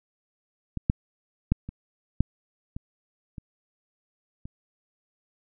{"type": "clicks", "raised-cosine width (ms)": 5, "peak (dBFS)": [-17, -8, -8, -23, -7, -22, -25, -26], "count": 8, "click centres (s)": [0.773, 0.899, 1.52, 1.69, 2.206, 2.765, 3.382, 4.455], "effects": []}